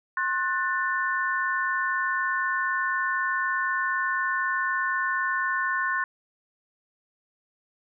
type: chord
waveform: sine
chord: F# diminished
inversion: second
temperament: just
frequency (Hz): 1065.6 / 1480 / 1776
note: C6 / F#6 / A6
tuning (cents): +31 / 0 / +16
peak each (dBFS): -28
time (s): 0.17-6.04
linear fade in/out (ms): 2
effects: none